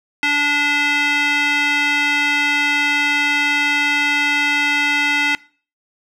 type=tone with band-pass filter; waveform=square; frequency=290.2 Hz; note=D4; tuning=21 cents flat; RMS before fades=-17 dBFS; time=0.23-5.35 s; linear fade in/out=0 ms; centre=2300 Hz; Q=2.9; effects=noise-tail reverb RT60 0.4 s tail -21 dB re dry